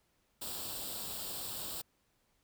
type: noise with comb filter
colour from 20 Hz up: white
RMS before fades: -41 dBFS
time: 0.41-1.82 s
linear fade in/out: 10 ms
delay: 0.24 ms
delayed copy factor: +0.7
effects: pink hiss -75 dBFS RMS until 2.43 s